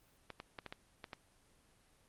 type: clicks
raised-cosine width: 0.3 ms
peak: -28 dBFS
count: 7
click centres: 0.303 / 0.401 / 0.588 / 0.663 / 0.725 / 1.042 / 1.132 s
effects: pink hiss -69 dBFS RMS until 2.08 s + Opus 24 kbps